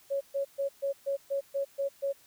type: tone bursts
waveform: sine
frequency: 554.4 Hz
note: C#5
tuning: in tune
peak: -27 dBFS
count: 9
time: 0.1-2.13 s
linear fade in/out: 20 ms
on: 110 ms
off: 130 ms
effects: white hiss -60 dBFS RMS until 2.26 s